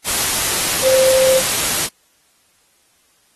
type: tone in noise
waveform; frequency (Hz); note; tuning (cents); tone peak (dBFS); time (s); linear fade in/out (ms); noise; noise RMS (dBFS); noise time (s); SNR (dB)
sine; 524; C5; +2; -11; 0.82-1.42; 50; white; -18; 0.04-1.89; +4
effects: white hiss -58 dBFS RMS until 3.35 s + AAC 32 kbps